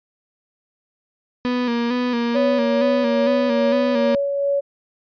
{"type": "tone with vibrato", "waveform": "35% pulse", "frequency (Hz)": 241.7, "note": "B3", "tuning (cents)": -37, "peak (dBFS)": -17, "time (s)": [1.45, 4.15], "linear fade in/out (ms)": 0, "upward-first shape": "square", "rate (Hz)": 2.2, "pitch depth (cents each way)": 42}
{"type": "tone with tremolo", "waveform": "sine", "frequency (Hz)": 562, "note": "C#5", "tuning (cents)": 24, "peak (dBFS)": -16, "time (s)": [2.34, 4.61], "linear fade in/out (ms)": 20, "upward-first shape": "sine", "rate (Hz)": 2.4, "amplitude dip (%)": 35}
{"effects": ["resampled to 11025 Hz"]}